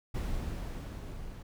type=noise with level ramp; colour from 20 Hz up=brown; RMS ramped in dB=-33 to -44 dBFS; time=0.14-1.43 s; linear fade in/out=10 ms; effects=none